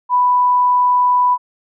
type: tone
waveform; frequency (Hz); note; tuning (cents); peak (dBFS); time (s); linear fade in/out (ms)
sine; 990; B5; +4; -10; 0.09-1.38; 50
effects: none